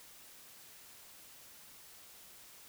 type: silence
effects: white hiss -56 dBFS RMS until 2.68 s